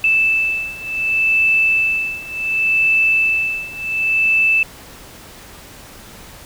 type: beating tone pair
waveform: sine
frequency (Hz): 2637 / 2637.68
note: E7 / E7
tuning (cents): 0 / 0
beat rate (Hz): 0.68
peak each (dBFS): -18 / -16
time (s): 0.04-4.63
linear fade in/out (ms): 2
effects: pink hiss -39 dBFS RMS until 6.45 s